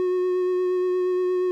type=tone with vibrato; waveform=triangle; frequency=364.6 Hz; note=F#4; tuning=25 cents flat; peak=-18 dBFS; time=0-1.51 s; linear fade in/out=0 ms; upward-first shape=sine; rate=8.5 Hz; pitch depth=14 cents each way; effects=none